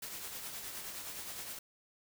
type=noise with tremolo; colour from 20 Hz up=white; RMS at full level=-42 dBFS; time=0.02-1.59 s; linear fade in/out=5 ms; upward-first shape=triangle; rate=9.6 Hz; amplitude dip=45%; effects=none